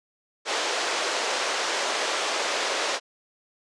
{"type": "band-pass noise", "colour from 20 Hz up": "pink", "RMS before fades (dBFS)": -27, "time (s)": [0.45, 3], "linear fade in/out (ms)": 50, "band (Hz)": [430, 6900], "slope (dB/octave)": 24, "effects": ["resampled to 24000 Hz"]}